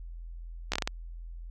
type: slowing click train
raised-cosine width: 0.2 ms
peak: -11 dBFS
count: 6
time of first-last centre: 0.72-0.875 s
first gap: 15 ms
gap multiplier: 1.37
effects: added 42 Hz sine -39 dBFS peak until 1.5 s